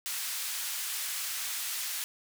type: band-pass noise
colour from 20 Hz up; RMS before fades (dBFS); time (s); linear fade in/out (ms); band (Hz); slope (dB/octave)
white; -35; 0.06-2.04; 0; 1400 to 16000; 12
effects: none